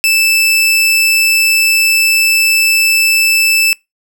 sawtooth tone, 2637 Hz, E7, in tune, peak -5 dBFS, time 0.04-3.73 s, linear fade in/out 0 ms, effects noise-tail reverb RT60 0.2 s tail -25 dB re dry

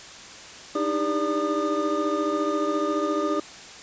triangle tone cluster, 301.4 / 315.8 / 400.1 / 585 / 1218 Hz, D4 / D#4 / G4 / D5 / D#6, +45 / +26 / +35 / -7 / -37 cents, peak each -27 dBFS, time 0.75-3.4 s, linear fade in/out 5 ms, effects white hiss -42 dBFS RMS until 3.82 s + resampled to 16000 Hz

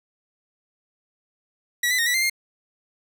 sawtooth tone with pitch steps, 1933 / 2006 / 1855 / 1956 / 2089 / 2120 Hz, B6 / B6 / A#6 / B6 / C7 / C7, -38 / +26 / -9 / -17 / -3 / +22 cents, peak -16 dBFS, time 1.83-2.298 s, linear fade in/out 5 ms, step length 78 ms, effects none

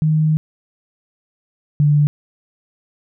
sine tone pair in turn, 155.56 / 147.27 Hz, D#3 / D3, 0 / +5 cents, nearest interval minor second, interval 95 cents, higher first, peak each -12 / -10 dBFS, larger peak second, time 0.02-0.37 / 1.8-2.07 s, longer first, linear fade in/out 0 ms, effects none

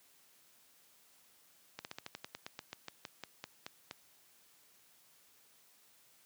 slowing click train, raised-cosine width 0.2 ms, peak -25 dBFS, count 17, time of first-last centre 1.79-3.911 s, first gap 59 ms, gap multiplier 1.1, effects white hiss -66 dBFS RMS until 6.25 s + high-pass 100 Hz 12 dB/octave

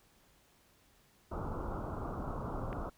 pink low-pass noise, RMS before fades -39 dBFS, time 1.31-2.9 s, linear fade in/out 10 ms, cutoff 1400 Hz, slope 96 dB/octave
click, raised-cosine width 0.5 ms, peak -27 dBFS, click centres 2.729 s
effects pink hiss -67 dBFS RMS until 2.97 s

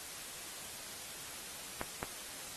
clicks, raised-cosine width 0.5 ms, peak -21 dBFS, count 2, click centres 1.814 / 2.029 s, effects white hiss -46 dBFS RMS until 2.56 s + AAC 32 kbps

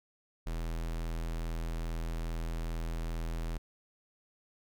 square tone, 41.2 Hz, E1, in tune, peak -34 dBFS, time 0.46-3.58 s, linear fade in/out 10 ms, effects none

